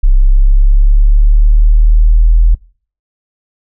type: linear sweep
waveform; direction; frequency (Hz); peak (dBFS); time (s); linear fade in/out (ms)
sine; up; 32.7 to 40.89; -3; 0.03-2.55; 10
effects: noise-tail reverb RT60 0.5 s tail -25 dB re dry